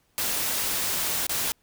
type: noise with dropouts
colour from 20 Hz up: white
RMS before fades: -27 dBFS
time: 0.18-1.52 s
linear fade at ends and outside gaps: 0 ms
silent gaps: 1.267-1.294 s
effects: pink hiss -67 dBFS RMS until 1.62 s